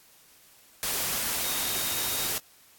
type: tone in noise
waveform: sine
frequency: 3729 Hz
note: A#7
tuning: in tune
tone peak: -38 dBFS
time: 1.44-2.27 s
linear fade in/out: 0 ms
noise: white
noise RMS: -29 dBFS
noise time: 0.83-2.38 s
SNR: -12 dB
effects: white hiss -57 dBFS RMS until 2.78 s + AAC 64 kbps